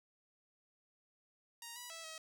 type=tone with pitch steps; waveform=5% pulse; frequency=935 / 976 / 656 / 639 Hz; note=A#5 / B5 / E5 / D#5; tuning=+5 / -21 / -9 / +46 cents; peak=-35 dBFS; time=1.62-2.18 s; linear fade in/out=2 ms; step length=140 ms; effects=none